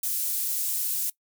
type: high-pass noise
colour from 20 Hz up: pink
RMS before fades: -28 dBFS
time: 0.03-1.1 s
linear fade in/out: 5 ms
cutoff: 11000 Hz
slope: 12 dB/octave
effects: noise-tail reverb RT60 0.1 s tail -21 dB re dry